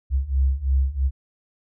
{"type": "beating tone pair", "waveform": "sine", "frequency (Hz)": [65.41, 68.41], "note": ["C2", "C#2"], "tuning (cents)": [0, -22], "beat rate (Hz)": 3, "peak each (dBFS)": [-22, -20], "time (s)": [0.1, 1.11], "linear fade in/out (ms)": 50, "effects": []}